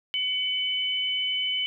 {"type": "tone pair together", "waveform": "sine", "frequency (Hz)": [2254, 3013], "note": ["C#7", "F#7"], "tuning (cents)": [28, 31], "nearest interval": "perfect fourth", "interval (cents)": 503, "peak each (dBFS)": [-32, -25], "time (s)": [0.14, 1.66], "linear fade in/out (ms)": 0, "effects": []}